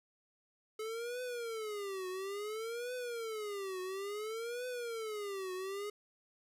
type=tone with vibrato; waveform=square; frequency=430 Hz; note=A4; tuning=40 cents flat; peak=-39 dBFS; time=0.79-5.9 s; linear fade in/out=5 ms; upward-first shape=triangle; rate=0.58 Hz; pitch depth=280 cents each way; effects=resampled to 32000 Hz + 12-bit